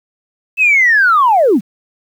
sine linear sweep, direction down, 2645 to 163.8 Hz, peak -6 dBFS, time 0.57-1.61 s, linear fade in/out 50 ms, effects tanh soft clip ceiling -2 dBFS + 7-bit

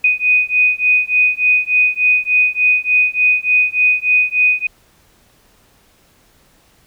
sine beating tone pair, 2489 / 2492.4 Hz, D#7 / D#7, 0 / +2 cents, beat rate 3.4 Hz, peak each -14 dBFS, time 0.04-4.67 s, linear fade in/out 5 ms, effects pink hiss -53 dBFS RMS until 6.86 s

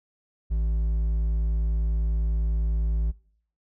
triangle tone with hard clipping, 55 Hz, A1, in tune, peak -23 dBFS, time 0.5-3.12 s, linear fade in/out 20 ms, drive 7 dB, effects noise-tail reverb RT60 0.6 s tail -23 dB re dry

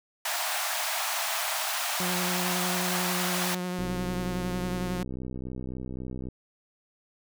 pink high-pass noise, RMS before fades -30 dBFS, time 0.25-3.55 s, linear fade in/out 5 ms, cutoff 620 Hz, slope 96 dB/octave
sawtooth tone with vibrato, 180.2 Hz, F#3, 45 cents flat, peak -26 dBFS, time 2-5.03 s, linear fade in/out 2 ms, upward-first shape sine, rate 11 Hz, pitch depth 19 cents each way
click train, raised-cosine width 3 ms, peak -24 dBFS, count 160, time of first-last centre 3.79-6.286 s, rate 63.7 Hz
effects none

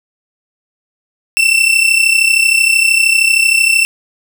40% pulse tone pair together, 2667 / 2700 Hz, E7 / E7, +20 / +41 cents, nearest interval unison, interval 21 cents, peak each -10 dBFS, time 1.37-3.85 s, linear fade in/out 0 ms, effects none

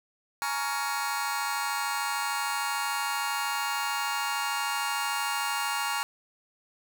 sawtooth chord, Bb minor seventh, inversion third, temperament just, 839.1 / 932.3 / 1118.8 / 1398.5 Hz, Ab5 / Bb5 / Db6 / F6, +18 / 0 / +16 / +2 cents, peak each -30 dBFS, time 0.42-6.03 s, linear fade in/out 0 ms, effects none

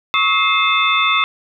sine tone cluster, 1110 / 1287 / 2111 / 2599 / 3553 Hz, C#6 / E6 / C7 / E7 / A7, +2 / -42 / +15 / -25 / +16 cents, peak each -19 dBFS, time 0.14-1.24 s, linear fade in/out 0 ms, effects none

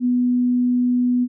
sine tone, 246.9 Hz, B3, in tune, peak -15 dBFS, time 0-1.28 s, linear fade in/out 50 ms, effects none

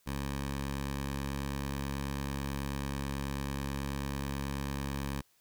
10% pulse tone with notch filter, 69.2 Hz, C#2, 2 cents flat, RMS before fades -36 dBFS, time 0.06-5.22 s, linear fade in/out 20 ms, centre 380 Hz, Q 1.8, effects white hiss -69 dBFS RMS until 5.4 s

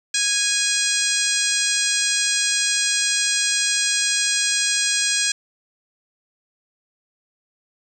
harmonic tone, 826 Hz, G#5, 10 cents flat, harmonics 2 / 3 / 4 / 5 / 6 / 7 / 8 / 9 / 10, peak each -27 / -27 / -27 / -27 / -27 / -27 / -27 / -27 / -27 dBFS, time 0.14-5.32 s, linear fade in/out 5 ms, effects 8-bit

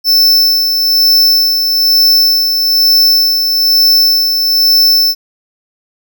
square tone with tremolo, 5300 Hz, E8, 9 cents sharp, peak -5 dBFS, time 0.04-5.15 s, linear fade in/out 50 ms, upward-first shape sine, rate 1.1 Hz, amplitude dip 45%, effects none

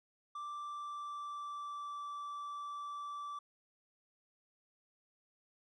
triangle tone with pitch glide, 1174.7 to 1162.5 Hz, D6 to D6, 0 to -18 cents, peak -39 dBFS, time 0.35-3.39 s, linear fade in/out 5 ms, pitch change -18 cents, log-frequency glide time 0.6-2.06 s, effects resampled to 24000 Hz

